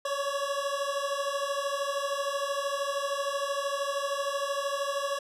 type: beating tone pair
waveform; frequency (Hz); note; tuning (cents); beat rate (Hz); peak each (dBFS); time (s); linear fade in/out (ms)
25% pulse; 554.4 / 567.4; C#5 / C#5; 0 / +40; 13; -28; 0.05-5.19; 5
effects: low-pass 10000 Hz 12 dB/octave